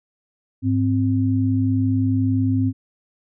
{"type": "tone pair together", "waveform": "sine", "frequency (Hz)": [103.82, 261.6], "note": ["G#2", "C4"], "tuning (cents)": [0, 0], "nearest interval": "octave + major third", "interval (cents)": 1600, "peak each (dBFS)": -19, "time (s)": [0.62, 2.73], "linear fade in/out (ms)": 50, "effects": []}